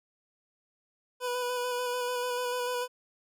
25% pulse tone with vibrato, 493.9 Hz, B4, in tune, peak -26 dBFS, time 1.2-2.88 s, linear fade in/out 50 ms, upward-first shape square, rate 6.8 Hz, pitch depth 17 cents each way, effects none

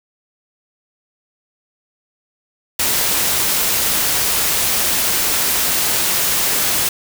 white noise, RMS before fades -17 dBFS, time 2.79-6.89 s, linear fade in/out 5 ms, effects none

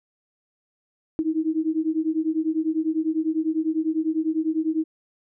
sine beating tone pair, 312.3 / 322.3 Hz, D#4 / E4, +7 / -39 cents, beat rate 10 Hz, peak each -24 dBFS, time 1.19-4.84 s, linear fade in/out 0 ms, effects none

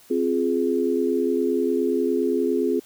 sine chord, F minor, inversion second, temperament just, 261.9 / 349.2 / 419.1 Hz, C4 / F4 / Ab4, +2 / 0 / +16 cents, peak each -24 / -24 / -23 dBFS, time 0.1-2.8 s, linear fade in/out 10 ms, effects white hiss -52 dBFS RMS until 2.85 s

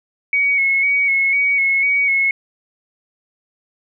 sine tone with vibrato, 2217 Hz, C#7, in tune, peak -13 dBFS, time 0.33-2.31 s, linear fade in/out 2 ms, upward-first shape square, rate 2 Hz, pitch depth 28 cents each way, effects none

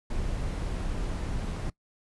brown noise, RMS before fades -31 dBFS, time 0.1-1.7 s, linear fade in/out 5 ms, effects noise-tail reverb RT60 0.1 s tail -21 dB re dry + resampled to 24000 Hz

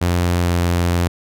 sawtooth tone with pitch glide, 87.7 to 86.99 Hz, F2 to F2, +8 to -6 cents, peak -11 dBFS, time 0.01-1.08 s, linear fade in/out 10 ms, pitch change -14 cents, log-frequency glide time 0.38-0.53 s, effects none

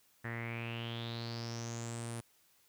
sawtooth tone with low-pass filter sweep, 116.54 Hz, A#2, in tune, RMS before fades -41 dBFS, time 0.24-2.21 s, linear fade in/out 10 ms, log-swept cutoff 1800 to 10000 Hz, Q 7.8, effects white hiss -69 dBFS RMS until 2.68 s

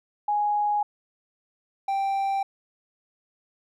sine / triangle tone pair in turn, 830.6 / 784.5 Hz, G#5 / G5, 0 / +1 cents, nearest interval minor second, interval 99 cents, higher first, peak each -21 dBFS, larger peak neither, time 0.28-0.83 / 1.88-2.43 s, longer neither, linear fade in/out 5 ms, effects none

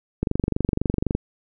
click train, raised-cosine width 3 ms, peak -8 dBFS, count 23, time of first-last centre 0.23-1.151 s, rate 23.9 Hz, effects none

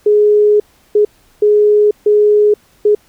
sine tone bursts at uneven times, 418.3 Hz, G#4, 12 cents sharp, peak -6 dBFS, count 5, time 0.06-0.6 / 0.95-1.05 / 1.42-1.91 / 2.06-2.54 / 2.85-2.95 s, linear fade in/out 5 ms, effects pink hiss -51 dBFS RMS until 3.08 s

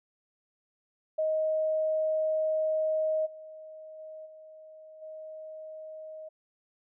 sine tone with level steps, 627 Hz, D#5, 13 cents sharp, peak -25 / -43 / -41 / -47 / -40 dBFS, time 1.18-6.29 s, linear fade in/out 10 ms, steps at 3.25 / 3.98 / 4.25 / 5.01 s, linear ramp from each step 20 ms, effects none

